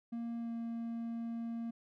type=tone with pitch glide; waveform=triangle; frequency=233.1 to 231.2 Hz; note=A#3 to A#3; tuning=0 to -14 cents; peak=-35 dBFS; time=0.12-1.71 s; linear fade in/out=10 ms; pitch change=-14 cents; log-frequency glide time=0.39-0.51 s; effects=none